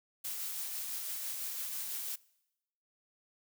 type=noise with tremolo; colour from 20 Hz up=blue; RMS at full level=-38 dBFS; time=0.24-2.16 s; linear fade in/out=10 ms; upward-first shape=sine; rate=6 Hz; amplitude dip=25%; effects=noise-tail reverb RT60 0.9 s tail -23 dB re dry